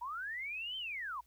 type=linear two-way sweep; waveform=sine; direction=up then down; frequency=912 to 3145 to 912 Hz; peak=-38 dBFS; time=0.01-1.21 s; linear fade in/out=10 ms; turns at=0.77 s; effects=added 60 Hz sine -68 dBFS peak until 1.26 s + white hiss -73 dBFS RMS until 1.26 s